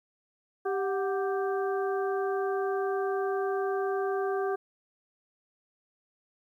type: harmonic tone with a mistuned harmonic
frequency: 392 Hz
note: G4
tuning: in tune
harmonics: 1 / 2 / 3 / 4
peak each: -28 / -34 / -38 / -40 dBFS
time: 0.65-4.56 s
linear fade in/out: 10 ms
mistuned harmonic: 2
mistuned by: -96 cents
effects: 11-bit